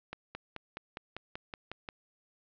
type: accelerating click train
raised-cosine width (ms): 0.3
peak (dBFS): -23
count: 10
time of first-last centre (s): 0.13-1.888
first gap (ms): 220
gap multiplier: 0.97
effects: low-pass 4000 Hz 12 dB/octave